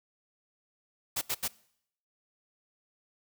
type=noise bursts; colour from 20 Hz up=white; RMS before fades=-31 dBFS; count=3; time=1.16-1.481 s; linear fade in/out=10 ms; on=55 ms; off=78 ms; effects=noise-tail reverb RT60 0.7 s tail -22 dB re dry